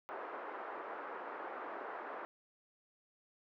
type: band-pass noise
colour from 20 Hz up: white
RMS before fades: -45 dBFS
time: 0.09-2.25 s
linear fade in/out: 0 ms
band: 340 to 1400 Hz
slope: 24 dB/octave
effects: none